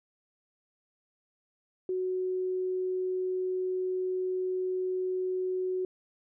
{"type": "tone", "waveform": "sine", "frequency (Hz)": 370, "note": "F#4", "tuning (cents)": 0, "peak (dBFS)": -28, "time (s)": [1.89, 5.85], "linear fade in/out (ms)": 2, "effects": []}